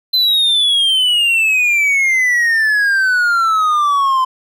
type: exponential sweep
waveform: triangle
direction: down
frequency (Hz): 4074 to 1026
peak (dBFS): -9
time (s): 0.13-4.25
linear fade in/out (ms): 10
effects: none